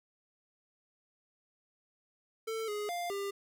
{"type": "tone with pitch steps", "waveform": "square", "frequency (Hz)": [446.2, 416.6, 699, 398.9], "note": ["A4", "G#4", "F5", "G4"], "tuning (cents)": [24, 5, 1, 30], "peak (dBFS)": -35, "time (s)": [2.47, 3.31], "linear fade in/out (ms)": 10, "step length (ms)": 210, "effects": []}